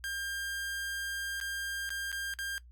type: tone with dropouts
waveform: sawtooth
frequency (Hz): 1600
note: G6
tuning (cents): +35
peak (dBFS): -31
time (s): 0.04-2.58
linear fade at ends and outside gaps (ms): 0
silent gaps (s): 1.401-1.412 / 1.892-1.904 / 2.117-2.127 / 2.338-2.388
effects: noise-tail reverb RT60 0.1 s tail -17 dB re dry + added 60 Hz sine -51 dBFS peak until 2.71 s